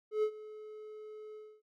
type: tone with ADSR envelope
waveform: triangle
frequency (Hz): 428.7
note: A4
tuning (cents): -45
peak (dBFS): -24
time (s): 0.11-1.62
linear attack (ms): 120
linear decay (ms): 74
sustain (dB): -19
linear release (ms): 270
effects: none